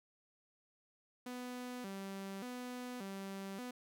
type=tone with vibrato; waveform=sawtooth; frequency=220 Hz; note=A3; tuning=in tune; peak=-39 dBFS; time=1.26-3.71 s; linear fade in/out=5 ms; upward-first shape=square; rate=0.86 Hz; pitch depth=210 cents each way; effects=none